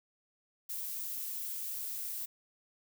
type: noise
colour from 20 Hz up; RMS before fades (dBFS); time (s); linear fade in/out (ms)
violet; -39; 0.69-2.26; 10
effects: none